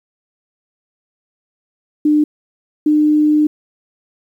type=tone pair in turn; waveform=sine; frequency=300.1 / 302 Hz; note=D4 / D4; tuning=+38 / +48 cents; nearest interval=unison; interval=10 cents; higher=second; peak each=-9 dBFS; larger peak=neither; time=2.05-2.24 / 2.86-3.47 s; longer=second; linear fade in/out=5 ms; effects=8-bit